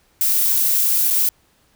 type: noise with dropouts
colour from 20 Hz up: violet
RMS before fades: -17 dBFS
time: 0.21-1.29 s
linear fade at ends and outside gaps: 1 ms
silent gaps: 1.103-1.107 s
effects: pink hiss -59 dBFS RMS until 1.75 s